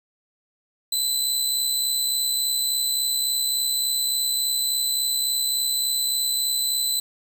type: tone with amplitude modulation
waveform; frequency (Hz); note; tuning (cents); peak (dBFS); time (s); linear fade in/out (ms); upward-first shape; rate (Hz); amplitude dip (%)
20% pulse; 4016; B7; +28; -14; 0.92-7; 5; sine; 63.5; 30
effects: 7-bit